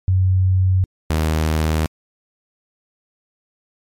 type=tone pair in turn; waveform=sine / sawtooth; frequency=93.4 / 78.54 Hz; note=F#2 / D#2; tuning=+17 / +17 cents; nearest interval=minor third; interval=300 cents; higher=first; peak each=-12 dBFS; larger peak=neither; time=0.08-0.84 / 1.1-1.86 s; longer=neither; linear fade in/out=0 ms; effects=MP3 64 kbps